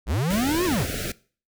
square linear two-way sweep, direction up then down, 46.25 to 375.6 to 46.25 Hz, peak -22 dBFS, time 0.06-0.87 s, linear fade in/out 50 ms, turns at 0.65 s
pink band-stop noise, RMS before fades -30 dBFS, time 0.3-1.12 s, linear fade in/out 5 ms, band 720 to 1300 Hz, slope 96 dB/octave
clicks, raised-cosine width 2 ms, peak -21 dBFS, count 12, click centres 0.492 / 0.548 / 0.608 / 0.687 / 0.723 / 0.813 / 0.85 / 0.899 / 0.943 / 1.015 / 1.057 / 1.096 s
effects noise-tail reverb RT60 0.4 s tail -21 dB re dry

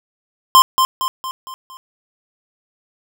square tone with echo, 1046.5 Hz, C6, in tune, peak -6 dBFS, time 0.55-0.62 s, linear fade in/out 0 ms, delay 230 ms, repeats 5, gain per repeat -6 dB, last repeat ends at 1.77 s, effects none

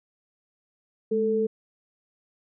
sine tone pair together, 211.9 / 442 Hz, G#3 / A4, +35 / +8 cents, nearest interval octave + minor second, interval 1273 cents, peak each -28 / -22 dBFS, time 1.11-1.47 s, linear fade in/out 10 ms, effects none

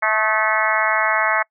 harmonic tone with a mistuned harmonic, 217.5 Hz, A3, 20 cents flat, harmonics 3 / 4 / 5 / 6 / 7 / 8 / 9 / 10, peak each -24 / -24 / -24 / -24 / -24 / -24 / -24 / -24 dBFS, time 0.02-1.43 s, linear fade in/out 10 ms, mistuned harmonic 6, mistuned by -30 cents, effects noise-tail reverb RT60 0.1 s tail -26 dB re dry

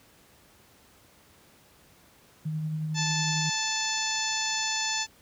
sine tone with tremolo, 155.8 Hz, D#3, 3 cents sharp, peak -27 dBFS, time 2.45-3.5 s, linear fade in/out 10 ms, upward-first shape sine, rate 11 Hz, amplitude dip 25%
harmonic tone, 877 Hz, A5, 6 cents flat, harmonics 1 / 2 / 3 / 4 / 5 / 6 / 7 / 8, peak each -35 / -35 / -35 / -35 / -35 / -35 / -35 / -35 dBFS, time 2.94-5.07 s, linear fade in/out 50 ms
effects pink hiss -58 dBFS RMS until 5.21 s + high-pass 60 Hz 12 dB/octave

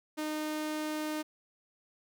sawtooth tone, 306.8 Hz, D#4, 24 cents flat, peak -29 dBFS, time 0.17-1.23 s, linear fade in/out 20 ms, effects none

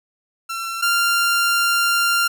sawtooth tone pair in turn, 1353 / 1390.2 Hz, E6 / F6, +45 / -8 cents, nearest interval unison, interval 47 cents, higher second, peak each -21 / -12 dBFS, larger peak second, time 0.49-0.82 / 0.82-2.28 s, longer second, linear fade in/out 10 ms, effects none

